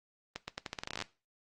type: accelerating click train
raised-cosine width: 0.2 ms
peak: -19 dBFS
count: 16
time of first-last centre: 0.36-1.023 s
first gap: 120 ms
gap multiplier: 0.83
effects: noise-tail reverb RT60 0.3 s tail -18 dB re dry + Opus 24 kbps